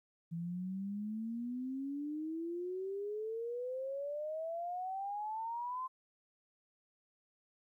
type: exponential sweep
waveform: sine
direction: up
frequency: 164.81 to 1046.5 Hz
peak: -37 dBFS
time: 0.31-5.88 s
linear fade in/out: 20 ms
effects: 13-bit